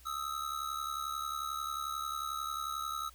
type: ring-modulated tone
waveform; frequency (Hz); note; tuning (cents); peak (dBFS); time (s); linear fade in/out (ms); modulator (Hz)
square; 1285; E6; -45; -33; 0.05-3.1; 20; 35.6
effects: added 60 Hz sine -57 dBFS peak until 3.14 s + white hiss -61 dBFS RMS until 3.14 s